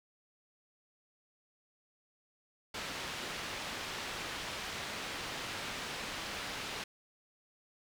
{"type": "low-pass noise", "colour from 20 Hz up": "white", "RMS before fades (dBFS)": -41, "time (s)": [2.74, 6.84], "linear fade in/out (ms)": 5, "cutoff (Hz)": 3600, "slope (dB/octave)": 12, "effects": []}